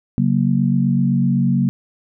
sine chord, F# major, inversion second, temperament equal with one note detuned, 137.32 / 185 / 233.1 Hz, C#3 / F#3 / A#3, -16 / 0 / 0 cents, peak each -18 dBFS, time 0.18-1.69 s, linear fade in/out 0 ms, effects none

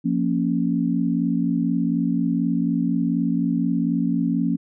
sine chord, Bb minor, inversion second, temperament equal, 174.61 / 233.1 / 277.2 Hz, F3 / Bb3 / Db4, 0 / 0 / 0 cents, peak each -23 dBFS, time 0.04-4.57 s, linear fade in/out 20 ms, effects none

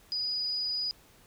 sine tone, 4938 Hz, D#8, 14 cents flat, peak -29 dBFS, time 0.12-0.91 s, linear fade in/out 0 ms, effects pink hiss -59 dBFS RMS until 1.26 s

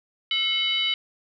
sine tone with frequency modulation, 2998 Hz, F#7, 22 cents sharp, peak -21 dBFS, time 0.31-0.94 s, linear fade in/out 2 ms, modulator 832 Hz, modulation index 0.95, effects none

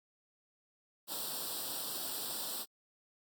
white noise with comb filter, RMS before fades -39 dBFS, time 1.07-2.66 s, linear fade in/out 50 ms, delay 0.23 ms, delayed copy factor +0.85, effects high-pass 200 Hz 12 dB/octave + Opus 48 kbps

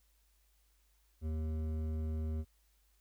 sine tone with hard clipping, 78.5 Hz, D#2, 16 cents sharp, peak -36 dBFS, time 1.21-2.45 s, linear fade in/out 50 ms, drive 11 dB, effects added 51 Hz sine -69 dBFS peak until 3 s + white hiss -75 dBFS RMS until 3 s

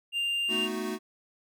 triangle tone, 2794 Hz, F7, in tune, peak -25 dBFS, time 0.12-0.69 s, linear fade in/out 50 ms
square chord, B dominant seventh, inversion third, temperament equal, 220 / 246.9 / 311.1 / 370 Hz, A3 / B3 / D#4 / F#4, 0 / 0 / 0 / 0 cents, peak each -36 / -41 / -39 / -35 dBFS, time 0.48-0.99 s, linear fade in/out 50 ms
effects none

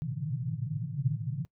white band-pass noise, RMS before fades -33 dBFS, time 0.02-1.45 s, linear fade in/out 0 ms, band 110 to 160 Hz, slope 96 dB/octave, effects noise-tail reverb RT60 0.1 s tail -21 dB re dry

